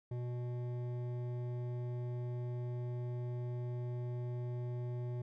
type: tone with hard clipping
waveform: triangle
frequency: 122.3 Hz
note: B2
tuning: 16 cents flat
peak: -39 dBFS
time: 0.11-5.22 s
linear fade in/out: 5 ms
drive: 15 dB
effects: none